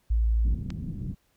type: tone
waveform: sine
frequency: 56 Hz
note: A1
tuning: 31 cents sharp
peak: -20 dBFS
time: 0.1-0.55 s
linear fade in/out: 10 ms
type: low-pass noise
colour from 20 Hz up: white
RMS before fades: -34 dBFS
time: 0.44-1.15 s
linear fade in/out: 20 ms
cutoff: 200 Hz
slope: 24 dB/octave
type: click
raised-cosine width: 0.2 ms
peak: -23 dBFS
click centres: 0.704 s
effects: pink hiss -69 dBFS RMS until 1.36 s